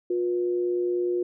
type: tone pair together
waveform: sine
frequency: 356.8 / 486.6 Hz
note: F4 / B4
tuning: +37 / -26 cents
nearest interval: perfect fourth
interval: 537 cents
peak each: -23 / -33 dBFS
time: 0.1-1.23 s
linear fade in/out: 5 ms
effects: none